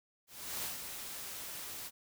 white noise with ADSR envelope, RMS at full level -38 dBFS, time 0.27-1.91 s, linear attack 350 ms, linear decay 150 ms, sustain -6 dB, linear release 43 ms, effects none

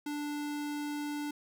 square tone, 293.7 Hz, D4, in tune, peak -35 dBFS, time 0.06-1.31 s, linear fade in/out 5 ms, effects none

